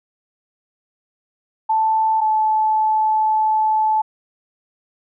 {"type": "tone pair in turn", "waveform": "sine", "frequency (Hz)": [880, 867.9], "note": ["A5", "A5"], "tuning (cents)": [0, -24], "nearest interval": "unison", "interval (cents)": 24, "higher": "first", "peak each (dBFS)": -14, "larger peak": "neither", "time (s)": [[1.69, 2.21], [2.21, 4.02]], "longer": "second", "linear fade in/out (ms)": 10, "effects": []}